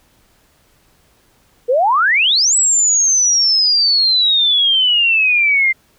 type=exponential two-way sweep; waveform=sine; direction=up then down; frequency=460.7 to 7902 to 2076 Hz; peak=-10 dBFS; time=1.68-5.73 s; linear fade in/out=20 ms; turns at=2.56 s; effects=pink hiss -55 dBFS RMS until 5.98 s